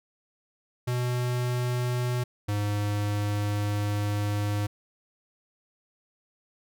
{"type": "tone pair in turn", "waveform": "square", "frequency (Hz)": [123.5, 103.28], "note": ["B2", "G#2"], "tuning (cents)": [0, -9], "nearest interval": "minor third", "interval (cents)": 309, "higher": "first", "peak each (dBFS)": -26, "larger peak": "neither", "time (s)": [[0.87, 2.24], [2.48, 4.67]], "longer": "second", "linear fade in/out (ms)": 10, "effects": []}